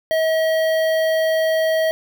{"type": "tone with notch filter", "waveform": "square", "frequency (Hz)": 640, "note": "D#5", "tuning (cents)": 49, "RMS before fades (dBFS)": -18, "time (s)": [0.11, 1.91], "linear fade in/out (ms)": 0, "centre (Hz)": 7500, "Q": 0.6, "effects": []}